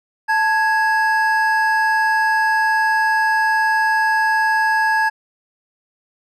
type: tone pair together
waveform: triangle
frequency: 880 / 1661.2 Hz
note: A5 / G#6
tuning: 0 / 0 cents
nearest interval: major seventh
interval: 1100 cents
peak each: -15 dBFS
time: 0.28-5.1 s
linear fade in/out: 20 ms
effects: none